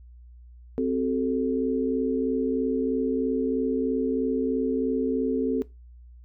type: chord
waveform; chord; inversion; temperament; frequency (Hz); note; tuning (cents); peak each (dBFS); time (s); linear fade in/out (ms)
sine; F# diminished; second; equal with one note detuned; 261.6 / 376.9 / 440; C4 / F#4 / A4; 0 / +32 / 0; -25 / -30 / -26; 0.78-5.62; 0
effects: noise-tail reverb RT60 0.2 s tail -18 dB re dry + added 60 Hz sine -45 dBFS peak until 6.24 s